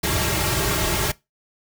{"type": "noise with comb filter", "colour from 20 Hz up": "pink", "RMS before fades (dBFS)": -22, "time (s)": [0.03, 1.12], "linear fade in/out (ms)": 10, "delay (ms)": 4, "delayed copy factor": -1, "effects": ["noise-tail reverb RT60 0.2 s tail -20 dB re dry"]}